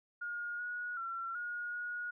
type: tone with pitch steps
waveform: sine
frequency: 1427 / 1454 / 1358 / 1439 / 1447 Hz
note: F6 / F#6 / F6 / F#6 / F#6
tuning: +37 / -31 / -49 / -49 / -39 cents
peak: -37 dBFS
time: 0.21-2.11 s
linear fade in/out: 10 ms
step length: 380 ms
effects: none